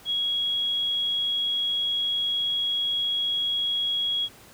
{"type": "tone", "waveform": "sine", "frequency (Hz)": 3317, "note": "G#7", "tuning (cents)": -3, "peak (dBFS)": -23, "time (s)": [0.05, 4.29], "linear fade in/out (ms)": 50, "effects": ["pink hiss -50 dBFS RMS until 4.53 s", "high-pass 60 Hz 12 dB/octave"]}